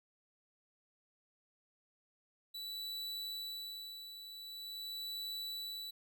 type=tone with tremolo; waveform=45% pulse; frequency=3951 Hz; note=B7; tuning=in tune; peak=-40 dBFS; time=2.54-5.91 s; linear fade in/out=10 ms; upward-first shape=sine; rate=0.45 Hz; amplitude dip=60%; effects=none